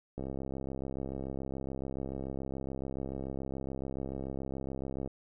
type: click train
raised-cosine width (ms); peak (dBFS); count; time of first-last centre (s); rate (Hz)
2; -25; 329; 0.18-5.076; 67
effects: none